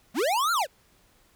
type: linear two-way sweep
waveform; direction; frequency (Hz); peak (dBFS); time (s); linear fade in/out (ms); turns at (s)
square; up then down; 183.3 to 1428 to 458.9; -23; 0.14-0.67; 50; 0.52
effects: pink hiss -62 dBFS RMS until 1.35 s